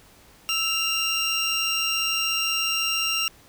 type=tone pair together; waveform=25% pulse; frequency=1318.6 / 2794 Hz; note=E6 / F7; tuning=0 / 0 cents; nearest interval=octave + minor second; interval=1300 cents; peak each=-27 / -19 dBFS; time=0.49-3.28 s; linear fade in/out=0 ms; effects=pink hiss -53 dBFS RMS until 3.48 s